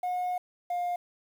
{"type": "tone pair in turn", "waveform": "sine", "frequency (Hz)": [723, 707.7], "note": ["F#5", "F5"], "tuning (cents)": [-40, 23], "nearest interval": "unison", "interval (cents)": 37, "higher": "first", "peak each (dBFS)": -25, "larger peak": "neither", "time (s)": [[0.03, 0.38], [0.7, 0.96]], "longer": "first", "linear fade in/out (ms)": 5, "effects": ["tanh soft clip ceiling -27 dBFS", "9-bit"]}